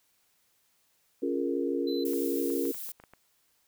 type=chord; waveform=sine; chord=Bb minor seventh; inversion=first; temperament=equal; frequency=277.2 / 349.2 / 415.3 / 466.2 Hz; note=Db4 / F4 / Ab4 / Bb4; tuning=0 / 0 / 0 / 0 cents; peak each=-31 / -32 / -35 / -33 dBFS; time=1.22-2.72 s; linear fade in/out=10 ms
type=tone; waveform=triangle; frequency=4032 Hz; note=B7; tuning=35 cents sharp; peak=-38 dBFS; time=1.87-2.04 s; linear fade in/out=5 ms
type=noise; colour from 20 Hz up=violet; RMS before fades=-39 dBFS; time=2.05-2.92 s; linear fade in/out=5 ms
type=clicks; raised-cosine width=0.5 ms; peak=-35 dBFS; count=8; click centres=2.134 / 2.502 / 2.654 / 2.746 / 2.891 / 3 / 3.038 / 3.136 s
effects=white hiss -70 dBFS RMS until 3.67 s